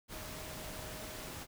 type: tone in noise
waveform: sine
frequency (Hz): 624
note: D#5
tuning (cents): +5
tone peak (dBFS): -52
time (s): 0.1-1.32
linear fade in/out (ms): 50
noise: pink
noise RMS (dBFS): -45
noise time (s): 0.08-1.47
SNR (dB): -10
effects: none